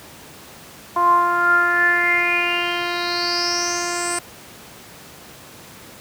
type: tone with low-pass filter sweep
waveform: 10% pulse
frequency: 349.2 Hz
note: F4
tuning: in tune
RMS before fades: -19 dBFS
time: 0.96-4.19 s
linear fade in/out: 5 ms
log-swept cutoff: 950 to 8600 Hz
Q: 9.1
effects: pink hiss -41 dBFS RMS until 6 s + high-pass 100 Hz 12 dB/octave